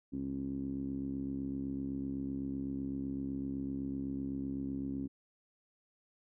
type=tone with low-pass filter; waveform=10% pulse; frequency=67.9 Hz; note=C#2; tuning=35 cents flat; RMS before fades=-38 dBFS; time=0.12-5.08 s; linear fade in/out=20 ms; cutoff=270 Hz; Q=5.2; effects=none